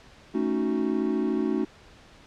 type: chord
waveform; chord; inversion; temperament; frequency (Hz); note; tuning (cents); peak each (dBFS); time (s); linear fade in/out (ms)
triangle; D# half-diminished seventh; second; equal; 220 / 277.2 / 311.1 / 370; A3 / C#4 / D#4 / F#4; 0 / 0 / 0 / 0; -27; 0.34-1.65; 10
effects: pink hiss -52 dBFS RMS until 2.26 s + low-pass 5000 Hz 12 dB/octave